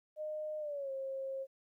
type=tone with pitch glide; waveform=sine; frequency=613 to 536.7 Hz; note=D#5 to C5; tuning=-26 to +44 cents; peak=-37 dBFS; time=0.16-1.47 s; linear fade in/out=50 ms; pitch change=-230 cents; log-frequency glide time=0.59-0.91 s; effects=13-bit